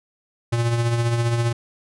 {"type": "tone with tremolo", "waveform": "square", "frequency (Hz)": 117.7, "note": "A#2", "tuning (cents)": 17, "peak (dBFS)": -17, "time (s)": [0.52, 1.53], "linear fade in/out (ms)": 10, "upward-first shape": "triangle", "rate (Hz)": 15, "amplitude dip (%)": 50, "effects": ["resampled to 24000 Hz"]}